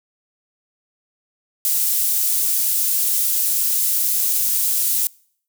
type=high-pass noise; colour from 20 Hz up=pink; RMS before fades=-19 dBFS; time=1.65-5.07 s; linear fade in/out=0 ms; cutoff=11000 Hz; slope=12 dB/octave; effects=noise-tail reverb RT60 0.6 s tail -25 dB re dry